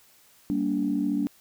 sine chord, G minor, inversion none, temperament equal with one note detuned, 196 / 233.1 / 288.1 Hz, G3 / Bb3 / D4, 0 / 0 / -33 cents, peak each -29 / -29 / -25 dBFS, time 0.5-1.27 s, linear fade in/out 0 ms, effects tanh soft clip ceiling -14 dBFS + white hiss -58 dBFS RMS until 1.4 s

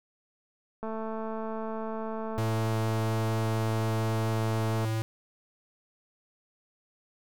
click train, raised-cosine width 1 ms, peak -23 dBFS, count 889, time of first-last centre 0.83-4.848 s, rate 221 Hz
square tone with vibrato, 111.1 Hz, A2, 17 cents sharp, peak -28 dBFS, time 2.38-5.02 s, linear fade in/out 0 ms, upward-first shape triangle, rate 4.3 Hz, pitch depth 9 cents each way
effects none

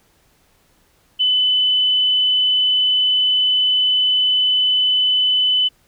sine tone, 3010 Hz, F#7, 29 cents sharp, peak -13 dBFS, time 1.19-5.69 s, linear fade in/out 20 ms, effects pink hiss -58 dBFS RMS until 5.87 s

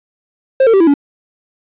triangle tone with pitch steps, 530 / 453.5 / 388 / 332 / 284 Hz, C5 / A#4 / G4 / E4 / C#4, +22 / -48 / -18 / +12 / +42 cents, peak -4 dBFS, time 0.6-0.94 s, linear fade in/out 5 ms, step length 68 ms, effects resampled to 8000 Hz + 7-bit

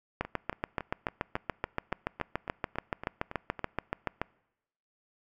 two click trains, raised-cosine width 0.5 ms, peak -14 / -23 dBFS, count 29 / 13, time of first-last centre 0.21-4.216 / 0.25-3.593 s, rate 6.99 / 3.59 Hz, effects noise-tail reverb RT60 0.9 s tail -25 dB re dry

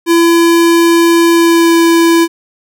square tone with pitch glide, 337 to 334.1 Hz, E4 to E4, +38 to +23 cents, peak -6 dBFS, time 0.06-2.28 s, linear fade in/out 50 ms, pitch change -15 cents, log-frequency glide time 1.32-1.75 s, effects none

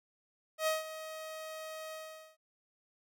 sawtooth tone with ADSR envelope, 631 Hz, D#5, 24 cents sharp, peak -24 dBFS, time 0.58-2.37 s, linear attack 90 ms, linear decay 160 ms, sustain -14 dB, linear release 440 ms, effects none

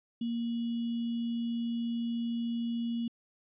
sine tone with sample-and-hold, 233.4 Hz, A#3, 2 cents sharp, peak -30 dBFS, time 0.21-3.08 s, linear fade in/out 5 ms, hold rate 3150 Hz, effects resampled to 8000 Hz

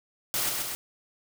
white noise with echo, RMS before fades -28 dBFS, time 0.34-0.49 s, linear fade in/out 0 ms, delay 130 ms, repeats 2, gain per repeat -3 dB, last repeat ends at 0.75 s, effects none

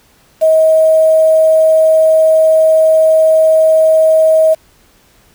sine tone with quantisation, 636 Hz, D#5, 38 cents sharp, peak -5 dBFS, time 0.41-4.55 s, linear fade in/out 20 ms, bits 5, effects pink hiss -49 dBFS RMS until 5.34 s

